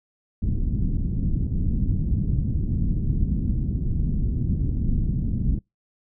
pink low-pass noise, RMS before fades -23 dBFS, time 0.42-5.59 s, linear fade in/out 5 ms, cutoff 230 Hz, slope 24 dB/octave, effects noise-tail reverb RT60 0.2 s tail -26 dB re dry

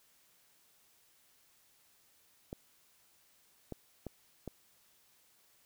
clicks, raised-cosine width 2 ms, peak -27 dBFS, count 4, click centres 2.529 / 3.723 / 4.067 / 4.477 s, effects white hiss -68 dBFS RMS until 5.65 s

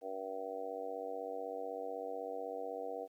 harmonic tone, 96 Hz, G2, 36 cents flat, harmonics 3 / 4 / 5 / 6 / 7 / 8, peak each -51 / -52 / -42 / -50 / -45 / -47 dBFS, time 0.01-3.08 s, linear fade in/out 50 ms, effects 12-bit

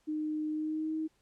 sine tone with pitch glide, 307 to 315.4 Hz, D#4 to D#4, -23 to +24 cents, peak -31 dBFS, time 0.07-1.08 s, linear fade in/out 20 ms, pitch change +47 cents, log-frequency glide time 0.5-0.95 s, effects pink hiss -72 dBFS RMS until 1.21 s + low-pass 10000 Hz 12 dB/octave

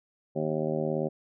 harmonic tone, 77.78 Hz, D#2, in tune, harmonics 2 / 3 / 4 / 5 / 6 / 7 / 8 / 9 / 10, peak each -33 / -34 / -38 / -32 / -43 / -32 / -38 / -42 / -45 dBFS, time 0.35-1.09 s, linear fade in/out 20 ms, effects none

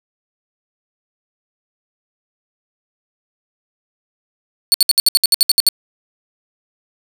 sawtooth tone bursts, 4435 Hz, C#8, in tune, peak -5 dBFS, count 12, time 4.72-5.688 s, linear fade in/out 0 ms, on 22 ms, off 64 ms, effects none

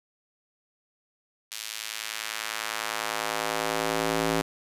square tone with high-pass filter sweep, 55 Hz, A1, in tune, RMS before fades -30 dBFS, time 1.51-4.42 s, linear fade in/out 10 ms, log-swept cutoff 3700 to 260 Hz, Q 0.79, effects resampled to 32000 Hz

